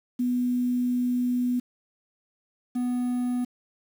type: tone pair in turn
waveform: sine / triangle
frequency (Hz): 246.9 / 246.9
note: B3 / B3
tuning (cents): 0 / 0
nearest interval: unison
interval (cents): 0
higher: neither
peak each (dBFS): -22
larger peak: neither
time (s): 0.19-1.6 / 2.75-3.45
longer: first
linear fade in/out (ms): 10
effects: 8-bit